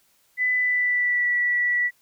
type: tone with pitch glide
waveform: sine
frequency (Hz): 2000 to 1950.9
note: B6 to B6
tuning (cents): +21 to -22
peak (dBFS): -19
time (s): 0.37-1.91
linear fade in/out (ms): 50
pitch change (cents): -43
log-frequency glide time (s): 0.54-1.29
effects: white hiss -63 dBFS RMS until 2.01 s